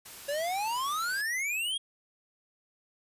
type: noise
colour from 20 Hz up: white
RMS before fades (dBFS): -46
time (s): 0.05-1.22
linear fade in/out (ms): 10
type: exponential sweep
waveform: square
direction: up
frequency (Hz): 555 to 3322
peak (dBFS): -30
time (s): 0.28-1.78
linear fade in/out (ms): 10
effects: resampled to 32000 Hz